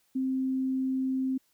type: tone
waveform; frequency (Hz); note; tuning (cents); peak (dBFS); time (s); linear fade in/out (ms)
sine; 262.3; C4; +4; -26; 0.15-1.38; 10
effects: white hiss -70 dBFS RMS until 1.53 s